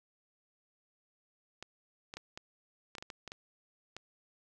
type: clicks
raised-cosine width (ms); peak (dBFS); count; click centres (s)
0.2; -26; 11; 1.626 / 2.139 / 2.17 / 2.375 / 2.952 / 2.983 / 3.025 / 3.102 / 3.277 / 3.319 / 3.966
effects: none